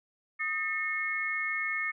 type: tone cluster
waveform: sine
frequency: 1248 / 1801 / 2173 Hz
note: D#6 / A6 / C#7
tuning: +5 / +40 / -35 cents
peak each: -38 / -34 / -31 dBFS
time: 0.39-1.92 s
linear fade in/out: 20 ms
effects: none